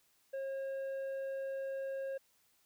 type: tone with tanh clipping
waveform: sine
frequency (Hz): 540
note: C#5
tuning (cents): -45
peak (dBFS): -38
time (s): 0.33-2.18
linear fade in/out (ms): 10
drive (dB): 6
effects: white hiss -72 dBFS RMS until 2.65 s